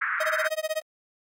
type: band-pass noise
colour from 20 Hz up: pink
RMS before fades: -27 dBFS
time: 0.01-0.48 s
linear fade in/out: 10 ms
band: 1300 to 1900 Hz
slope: 48 dB/octave
type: tone with tremolo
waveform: 45% pulse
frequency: 628 Hz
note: D#5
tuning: 16 cents sharp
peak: -23 dBFS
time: 0.2-0.82 s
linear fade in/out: 5 ms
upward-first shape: sine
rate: 16 Hz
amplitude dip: 100%
effects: MP3 96 kbps

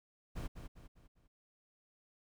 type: noise with echo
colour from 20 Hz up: brown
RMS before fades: -40 dBFS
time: 0.35-0.48 s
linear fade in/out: 20 ms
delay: 200 ms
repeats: 4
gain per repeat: -7 dB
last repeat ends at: 1.28 s
effects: none

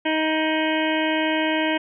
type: harmonic tone with a mistuned harmonic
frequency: 314 Hz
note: D#4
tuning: 16 cents sharp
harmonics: 1 / 2 / 3 / 5 / 6 / 7 / 8 / 9 / 10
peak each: -23 / -26 / -28 / -30 / -31 / -31 / -32 / -33 / -33 dBFS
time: 0.05-1.78 s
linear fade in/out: 10 ms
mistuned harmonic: 9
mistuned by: +44 cents
effects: none

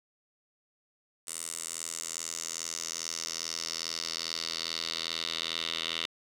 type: tone with band-pass filter sweep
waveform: 10% pulse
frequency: 82.41 Hz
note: E2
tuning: in tune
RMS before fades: -36 dBFS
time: 1.27-6.06 s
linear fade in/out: 5 ms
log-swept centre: 8600 to 3400 Hz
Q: 3.3
effects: none

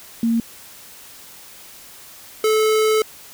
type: tone pair in turn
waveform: sine / square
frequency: 230 / 434.2 Hz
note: A#3 / A4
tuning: -23 / -23 cents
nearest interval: major seventh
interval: 1100 cents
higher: second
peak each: -15 dBFS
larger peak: neither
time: 0.23-0.4 / 2.44-3.02 s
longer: second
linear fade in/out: 2 ms
effects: white hiss -42 dBFS RMS until 3.33 s

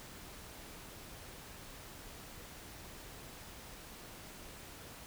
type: silence
effects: pink hiss -51 dBFS RMS until 5.06 s

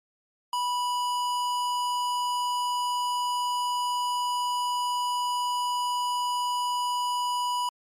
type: tone with hard clipping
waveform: sine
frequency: 982 Hz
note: B5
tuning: 10 cents flat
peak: -27 dBFS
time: 0.53-7.69 s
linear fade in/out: 2 ms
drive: 17 dB
effects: MP3 64 kbps

